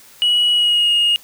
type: tone with pitch glide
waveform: sine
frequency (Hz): 2921 to 2858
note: F#7 to F7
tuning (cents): -23 to +39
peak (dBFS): -10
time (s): 0.22-1.16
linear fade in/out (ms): 0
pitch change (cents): -38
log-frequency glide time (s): 0.52-0.93
effects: tanh soft clip ceiling -10 dBFS + white hiss -45 dBFS RMS until 1.23 s